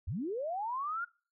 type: linear sweep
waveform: sine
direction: up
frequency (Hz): 61.74 to 1442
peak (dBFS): -33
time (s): 0.07-1.05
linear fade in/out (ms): 10
effects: noise-tail reverb RT60 0.4 s tail -25 dB re dry